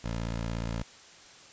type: tone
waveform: 15% pulse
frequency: 56.9 Hz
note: A#1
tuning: 41 cents flat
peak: -25 dBFS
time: 0.04-0.83 s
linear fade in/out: 5 ms
effects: white hiss -52 dBFS RMS until 1.52 s + resampled to 16000 Hz